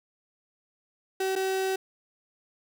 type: tone with dropouts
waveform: 35% pulse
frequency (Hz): 381.2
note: G4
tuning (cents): -48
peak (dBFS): -24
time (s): 1.2-1.76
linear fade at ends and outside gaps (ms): 5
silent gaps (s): 1.355-1.36
effects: none